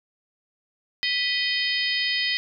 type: harmonic tone with a mistuned harmonic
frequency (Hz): 622.3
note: D#5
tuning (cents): 0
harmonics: 3 / 4 / 5 / 6 / 7 / 8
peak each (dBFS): -27 / -31 / -28 / -32 / -30 / -30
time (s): 1.03-2.37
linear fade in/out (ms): 0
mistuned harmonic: 3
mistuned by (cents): +94
effects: none